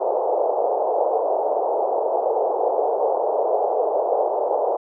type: band-pass noise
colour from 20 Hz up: pink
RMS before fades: -21 dBFS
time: 0-4.77 s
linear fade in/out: 10 ms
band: 430 to 840 Hz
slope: 48 dB/octave
effects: none